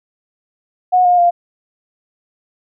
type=tone with pitch steps; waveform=sine; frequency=730 / 713.3 / 697 Hz; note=F#5 / F5 / F5; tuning=-24 / +36 / -4 cents; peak=-8 dBFS; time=0.92-1.31 s; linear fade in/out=20 ms; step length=130 ms; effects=none